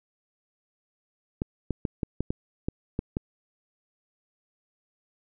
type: clicks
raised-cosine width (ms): 3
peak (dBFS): -14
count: 9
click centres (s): 1.419 / 1.707 / 1.852 / 2.032 / 2.206 / 2.305 / 2.685 / 2.991 / 3.169
effects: none